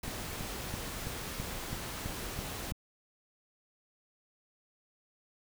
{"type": "noise", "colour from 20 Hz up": "pink", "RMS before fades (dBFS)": -40, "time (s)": [0.03, 2.72], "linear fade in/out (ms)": 5}
{"type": "click train", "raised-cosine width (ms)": 5, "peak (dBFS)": -25, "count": 9, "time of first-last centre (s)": [0.08, 2.72], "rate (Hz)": 3.03}
{"effects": []}